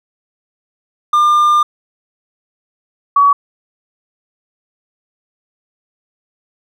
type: tone pair in turn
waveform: triangle / sine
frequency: 1200 / 1132.6 Hz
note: D6 / C#6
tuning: +37 / +37 cents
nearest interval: minor second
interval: 100 cents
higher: first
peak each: -6 dBFS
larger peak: neither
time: 1.13-1.63 / 3.16-3.33 s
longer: first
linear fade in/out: 5 ms
effects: none